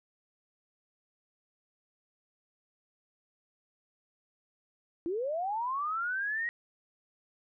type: linear sweep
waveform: sine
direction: up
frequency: 319.7 to 1909 Hz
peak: -30 dBFS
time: 5.06-6.49 s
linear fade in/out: 0 ms
effects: none